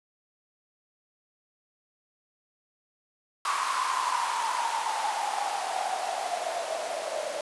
blue noise with band-pass filter sweep, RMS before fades -30 dBFS, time 3.45-7.41 s, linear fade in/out 2 ms, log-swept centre 1100 to 590 Hz, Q 10, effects resampled to 24000 Hz

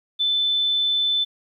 sine tone, 3520 Hz, A7, in tune, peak -18 dBFS, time 0.19-1.25 s, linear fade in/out 20 ms, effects 10-bit

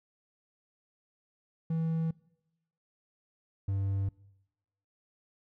triangle tone pair in turn, 162.6 / 97.95 Hz, E3 / G2, -23 / -1 cents, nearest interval major sixth, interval 878 cents, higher first, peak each -26 dBFS, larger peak neither, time 1.7-2.11 / 3.68-4.09 s, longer neither, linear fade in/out 5 ms, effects noise-tail reverb RT60 0.9 s tail -23 dB re dry

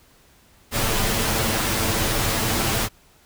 pink noise with comb filter, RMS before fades -22 dBFS, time 0.71-2.89 s, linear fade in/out 50 ms, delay 9 ms, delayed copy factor +0.55, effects pink hiss -55 dBFS RMS until 3.25 s

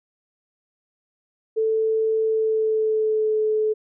sine tone with pitch glide, 441.4 to 431.6 Hz, A4 to A4, +5 to -33 cents, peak -18 dBFS, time 1.56-3.74 s, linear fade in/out 20 ms, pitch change -38 cents, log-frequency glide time 2.25-3.39 s, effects none

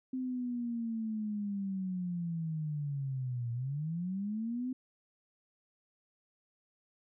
sine linear two-way sweep, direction down then up, 260 to 116.5 to 260 Hz, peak -33 dBFS, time 0.13-4.73 s, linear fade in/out 5 ms, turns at 3.52 s, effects none

